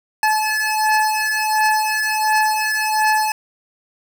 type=beating tone pair; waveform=25% pulse; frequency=861 / 862.4 Hz; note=A5 / A5; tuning=-38 / -35 cents; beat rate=1.4 Hz; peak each=-15 dBFS; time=0.23-3.32 s; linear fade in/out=2 ms; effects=none